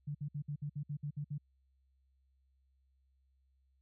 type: tone bursts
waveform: sine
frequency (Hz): 145.9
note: D3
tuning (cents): -11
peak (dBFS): -36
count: 10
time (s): 0.07-1.382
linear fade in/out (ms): 10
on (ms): 79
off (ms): 58
effects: added 66 Hz sine -70 dBFS peak until 3.81 s